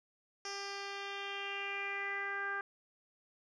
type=tone with low-pass filter sweep; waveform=10% pulse; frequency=398 Hz; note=G4; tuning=26 cents sharp; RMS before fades=-40 dBFS; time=0.45-2.61 s; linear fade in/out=2 ms; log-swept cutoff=5500 to 1500 Hz; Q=4.6; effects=none